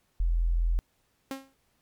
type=tone; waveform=sine; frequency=42.18 Hz; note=E1; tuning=41 cents sharp; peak=-22 dBFS; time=0.2-0.79 s; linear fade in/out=0 ms
type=tone with exponential decay; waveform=sawtooth; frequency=269.3 Hz; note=C#4; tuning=50 cents flat; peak=-26 dBFS; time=1.31-1.54 s; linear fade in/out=1 ms; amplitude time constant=49 ms
effects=pink hiss -71 dBFS RMS until 1.81 s + MP3 96 kbps